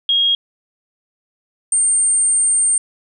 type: tone pair in turn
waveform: sine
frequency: 3269 / 8727 Hz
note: G#7 / C#9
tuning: -28 / -28 cents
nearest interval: octave + perfect fourth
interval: 1700 cents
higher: second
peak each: -12 dBFS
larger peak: neither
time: 0.09-0.35 / 1.72-2.78 s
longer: second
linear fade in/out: 2 ms
effects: none